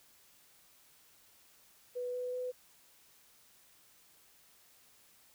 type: tone with pitch steps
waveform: sine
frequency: 493.9 / 497.6 / 501.4 Hz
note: B4 / B4 / B4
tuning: 0 / +13 / +26 cents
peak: -35 dBFS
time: 1.95-2.52 s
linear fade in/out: 20 ms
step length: 190 ms
effects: white hiss -64 dBFS RMS until 5.34 s